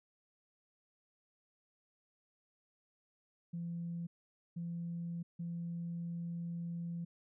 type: tone bursts at uneven times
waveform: sine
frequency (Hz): 170.2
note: F3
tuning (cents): -44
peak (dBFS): -37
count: 3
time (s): 3.53-4.07 / 4.56-5.23 / 5.39-7.05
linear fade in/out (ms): 10
effects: tanh soft clip ceiling -33 dBFS